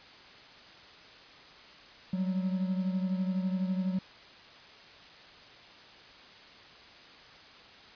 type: beating tone pair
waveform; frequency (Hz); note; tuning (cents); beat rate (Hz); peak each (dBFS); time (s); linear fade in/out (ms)
triangle; 185 / 197; F#3 / G3; 0 / +9; 12; -27 / -34; 2.13-3.99; 5
effects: white hiss -52 dBFS RMS until 7.95 s + resampled to 11025 Hz